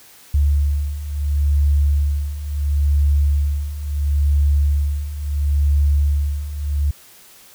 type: beating tone pair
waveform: sine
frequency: 71.7 / 72.43 Hz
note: D2 / D2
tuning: -41 / -23 cents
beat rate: 0.73 Hz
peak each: -20 / -16 dBFS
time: 0.34-6.91 s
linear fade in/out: 5 ms
effects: white hiss -46 dBFS RMS until 7.54 s